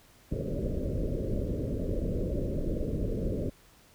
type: low-pass noise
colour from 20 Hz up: pink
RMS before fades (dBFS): -31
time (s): 0.31-3.5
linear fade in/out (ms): 10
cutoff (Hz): 600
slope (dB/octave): 96
effects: pink hiss -59 dBFS RMS until 3.94 s